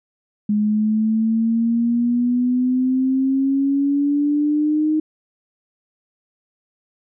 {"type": "exponential sweep", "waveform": "sine", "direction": "up", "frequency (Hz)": [208.1, 311.1], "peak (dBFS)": -15, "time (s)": [0.49, 5], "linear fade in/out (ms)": 5, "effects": []}